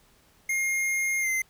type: tone with pitch glide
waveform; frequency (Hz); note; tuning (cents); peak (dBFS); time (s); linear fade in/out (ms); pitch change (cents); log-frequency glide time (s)
square; 2132 to 2074; C7 to C7; +32 to -16; -25; 0.49-1.42; 5; -48; 1.2-1.29
effects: pink hiss -61 dBFS RMS until 1.49 s